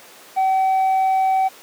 sine tone with tanh clipping, 763 Hz, G5, 47 cents flat, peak -15 dBFS, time 0.36-1.49 s, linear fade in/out 20 ms, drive 2 dB, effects pink hiss -43 dBFS RMS until 1.62 s + high-pass 400 Hz 12 dB/octave

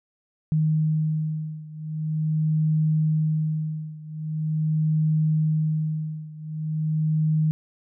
sine beating tone pair, 155.56 / 155.99 Hz, D#3 / D#3, 0 / +5 cents, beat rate 0.43 Hz, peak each -23 / -25 dBFS, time 0.52-7.51 s, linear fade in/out 0 ms, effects none

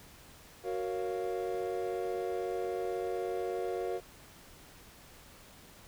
triangle chord, Gb major seventh, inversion none, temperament equal, 370 / 466.2 / 554.4 / 698.5 Hz, Gb4 / Bb4 / Db5 / F5, 0 / 0 / 0 / 0 cents, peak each -34 / -35 / -40 / -38 dBFS, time 0.63-4.01 s, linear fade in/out 50 ms, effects pink hiss -55 dBFS RMS until 5.87 s

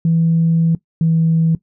sine tone pair in turn, 164.81 / 163.01 Hz, E3 / E3, 0 / -19 cents, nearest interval unison, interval 19 cents, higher first, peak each -10 dBFS, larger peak neither, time 0.05-0.75 / 1.01-1.55 s, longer first, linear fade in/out 2 ms, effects noise-tail reverb RT60 0.1 s tail -18 dB re dry + tanh soft clip ceiling -6 dBFS

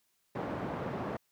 pink band-pass noise, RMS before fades -37 dBFS, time 0.35-1.17 s, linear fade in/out 5 ms, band 140 to 1100 Hz, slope 12 dB/octave, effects white hiss -75 dBFS RMS until 1.31 s

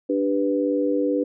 sine chord, G major, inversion second, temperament equal, 293.7 / 392 / 493.9 Hz, D4 / G4 / B4, 0 / 0 / 0 cents, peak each -22 / -27 / -23 dBFS, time 0.09-1.24 s, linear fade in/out 10 ms, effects none

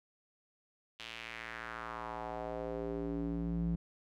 square tone with band-pass filter sweep, 57.1 Hz, A#1, 35 cents flat, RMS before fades -39 dBFS, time 0.99-3.76 s, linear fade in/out 10 ms, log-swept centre 3200 to 160 Hz, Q 2.4, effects none

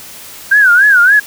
sine tone with vibrato, 1546 Hz, G6, 24 cents flat, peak -4 dBFS, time 0.51-1.2 s, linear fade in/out 10 ms, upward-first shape sine, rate 3.5 Hz, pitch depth 170 cents each way, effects white hiss -32 dBFS RMS until 1.26 s

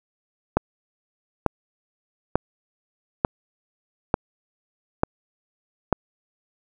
click train, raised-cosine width 1 ms, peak -3 dBFS, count 7, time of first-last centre 0.57-5.927 s, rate 1.12 Hz, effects none

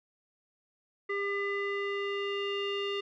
square tone with low-pass filter sweep, 400.6 Hz, G4, 38 cents sharp, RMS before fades -33 dBFS, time 1.09-3.01 s, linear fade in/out 10 ms, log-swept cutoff 1900 to 3100 Hz, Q 4.5, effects none

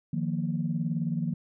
sine chord, Eb suspended second, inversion none, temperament equal, 155.56 / 174.61 / 233.1 Hz, Eb3 / F3 / Bb3, 0 / 0 / 0 cents, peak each -30 / -30 / -32 dBFS, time 0.13-1.34 s, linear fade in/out 5 ms, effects tanh soft clip ceiling -17 dBFS

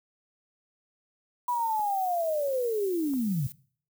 violet noise, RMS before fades -44 dBFS, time 1.48-3.52 s, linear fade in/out 0 ms
sine linear sweep, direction down, 987.8 to 123.47 Hz, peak -25 dBFS, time 1.48-3.47 s, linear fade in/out 5 ms
clicks, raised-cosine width 1 ms, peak -34 dBFS, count 2, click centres 1.795 / 3.137 s
effects noise-tail reverb RT60 0.5 s tail -21 dB re dry

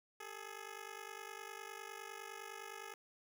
10% pulse ring-modulated tone, 423 Hz, G#4, 32 cents sharp, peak -36 dBFS, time 0.2-2.94 s, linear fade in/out 2 ms, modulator 24.9 Hz, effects none

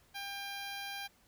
10% pulse tone with notch filter, 798 Hz, G5, 31 cents sharp, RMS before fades -42 dBFS, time 0.14-1.08 s, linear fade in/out 20 ms, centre 8300 Hz, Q 1.6, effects pink hiss -67 dBFS RMS until 1.27 s

